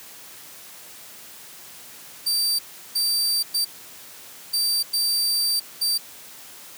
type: tone bursts at uneven times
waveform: sawtooth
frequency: 4661 Hz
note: D8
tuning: 14 cents flat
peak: -17 dBFS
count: 6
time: 2.26-2.59 / 2.95-3.43 / 3.54-3.65 / 4.53-4.83 / 4.93-5.6 / 5.81-5.98 s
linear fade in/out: 10 ms
effects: white hiss -43 dBFS RMS until 6.77 s + high-pass 100 Hz 12 dB/octave